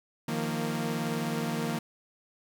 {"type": "chord", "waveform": "sawtooth", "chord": "Eb suspended second", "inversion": "none", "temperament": "equal with one note detuned", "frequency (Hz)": [155.56, 174.61, 231.3], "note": ["Eb3", "F3", "Bb3"], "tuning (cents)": [0, 0, -13], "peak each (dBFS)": [-30, -32, -28], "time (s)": [0.28, 1.79], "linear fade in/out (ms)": 5, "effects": ["10-bit"]}